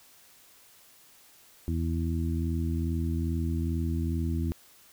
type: harmonic tone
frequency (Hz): 82.41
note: E2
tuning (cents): 0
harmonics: 1 / 2 / 3 / 4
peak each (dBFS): -28 / -34 / -34 / -37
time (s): 1.68-4.52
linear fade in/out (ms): 0
effects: white hiss -57 dBFS RMS until 4.92 s